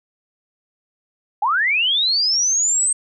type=linear sweep; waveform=sine; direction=up; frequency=771 to 8372 Hz; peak=-15 dBFS; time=1.42-2.93 s; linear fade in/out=5 ms; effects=none